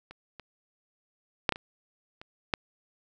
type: clicks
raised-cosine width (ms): 0.3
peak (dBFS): -29 / -27 / -6 / -13 / -24 / -28 / -9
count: 7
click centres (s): 0.11 / 0.397 / 1.492 / 1.523 / 1.559 / 2.215 / 2.538
effects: none